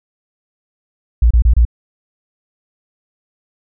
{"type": "tone bursts", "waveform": "sine", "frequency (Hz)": 58.27, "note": "A#1", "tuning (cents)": 0, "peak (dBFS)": -6, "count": 4, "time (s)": [1.22, 1.652], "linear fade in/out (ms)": 5, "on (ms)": 87, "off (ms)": 28, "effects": []}